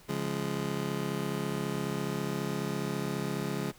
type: chord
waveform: 25% pulse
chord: Db major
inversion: none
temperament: just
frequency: 138.59 / 173.24 / 207.9 Hz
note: Db3 / F3 / Ab3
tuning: 0 / -14 / +2 cents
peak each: -32 dBFS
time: 0.08-3.72 s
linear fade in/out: 20 ms
effects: pink hiss -57 dBFS RMS until 3.78 s